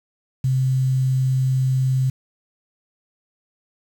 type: tone with quantisation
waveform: sine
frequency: 130.7 Hz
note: C3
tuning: 1 cent flat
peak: -16 dBFS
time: 0.44-2.1 s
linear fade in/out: 5 ms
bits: 7
effects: none